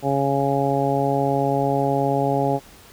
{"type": "harmonic tone", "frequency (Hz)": 138.59, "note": "C#3", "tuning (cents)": 0, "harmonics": [1, 2, 3, 4, 5, 6], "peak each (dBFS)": [-25, -25, -25, -25, -25, -25], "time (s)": [0.02, 2.6], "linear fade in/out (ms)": 50, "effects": ["pink hiss -47 dBFS RMS until 2.92 s"]}